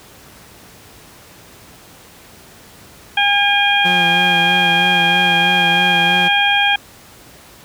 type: harmonic tone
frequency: 810 Hz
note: G#5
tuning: 43 cents flat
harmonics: 1 / 2 / 3 / 4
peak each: -17 / -17 / -17 / -17 dBFS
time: 3.17-6.76 s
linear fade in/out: 5 ms
type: tone with vibrato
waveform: sawtooth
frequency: 175.7 Hz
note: F3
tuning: 11 cents sharp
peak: -17 dBFS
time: 3.84-6.29 s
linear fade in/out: 20 ms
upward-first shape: sine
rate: 3.1 Hz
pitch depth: 43 cents each way
effects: pink hiss -42 dBFS RMS until 7.64 s + high-pass 60 Hz 12 dB/octave